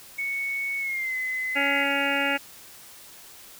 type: tone with pitch glide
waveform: sine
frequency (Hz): 2217 to 2033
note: C#7 to B6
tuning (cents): 0 to +50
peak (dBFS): -26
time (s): 0.18-1.84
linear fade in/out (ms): 10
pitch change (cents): -150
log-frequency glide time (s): 0.79-1.15
type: harmonic tone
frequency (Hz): 279.8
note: C#4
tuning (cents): +16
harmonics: 1 / 2 / 3 / 5 / 6 / 7 / 8 / 9 / 10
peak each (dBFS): -31 / -31 / -31 / -31 / -31 / -31 / -31 / -31 / -31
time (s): 1.55-2.38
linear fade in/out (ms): 20
effects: white hiss -47 dBFS RMS until 3.59 s